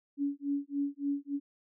sine tone with tremolo, 283 Hz, C#4, 36 cents sharp, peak -27 dBFS, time 0.17-1.4 s, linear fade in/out 50 ms, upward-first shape sine, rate 3.5 Hz, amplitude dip 100%, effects none

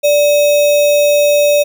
sine tone with sample-and-hold, 585 Hz, D5, 7 cents flat, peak -7 dBFS, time 0.03-1.64 s, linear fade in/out 20 ms, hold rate 3150 Hz, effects none

